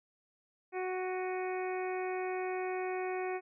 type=harmonic tone with a mistuned harmonic; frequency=370 Hz; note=F#4; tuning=in tune; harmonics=1 / 2 / 3 / 4 / 5 / 6 / 7; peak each=-35 / -39 / -47 / -49 / -47 / -47 / -49 dBFS; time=0.72-3.41 s; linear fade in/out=50 ms; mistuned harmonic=7; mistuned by=-63 cents; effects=none